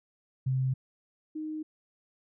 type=tone pair in turn; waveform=sine; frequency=130.81 / 310 Hz; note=C3 / D#4; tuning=0 / -6 cents; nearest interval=octave + minor third; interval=1494 cents; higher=second; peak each=-25 / -33 dBFS; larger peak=first; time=0.46-0.74 / 1.35-1.63 s; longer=neither; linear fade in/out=10 ms; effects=none